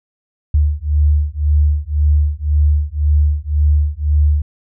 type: beating tone pair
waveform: sine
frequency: 73.42 / 75.32 Hz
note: D2 / D2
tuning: 0 / +44 cents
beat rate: 1.9 Hz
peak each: -14 dBFS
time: 0.54-4.42 s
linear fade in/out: 5 ms
effects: none